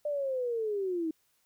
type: linear sweep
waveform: sine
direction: down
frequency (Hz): 599 to 311.1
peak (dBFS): -29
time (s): 0.05-1.11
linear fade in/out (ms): 5
effects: white hiss -72 dBFS RMS until 1.45 s